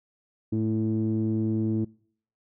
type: tone with low-pass filter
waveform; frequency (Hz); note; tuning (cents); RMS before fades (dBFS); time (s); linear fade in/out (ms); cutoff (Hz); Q
sawtooth; 110; A2; 0; -26; 0.52-1.85; 10; 290; 9.4
effects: noise-tail reverb RT60 0.6 s tail -26 dB re dry